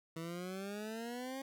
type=exponential sweep; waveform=20% pulse; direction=up; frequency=161.3 to 272.5 Hz; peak=-36 dBFS; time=0.16-1.42 s; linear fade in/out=5 ms; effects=none